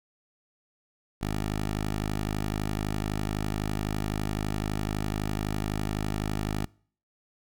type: tone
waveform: 10% pulse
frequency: 51.91 Hz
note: G#1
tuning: in tune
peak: -20 dBFS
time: 1.21-6.66 s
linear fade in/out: 10 ms
effects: noise-tail reverb RT60 0.5 s tail -25 dB re dry